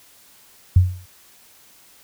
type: tone with exponential decay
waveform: sine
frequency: 90.9 Hz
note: F#2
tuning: 30 cents flat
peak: -6 dBFS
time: 0.76-1.06 s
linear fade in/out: 5 ms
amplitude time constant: 64 ms
effects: white hiss -51 dBFS RMS until 2.03 s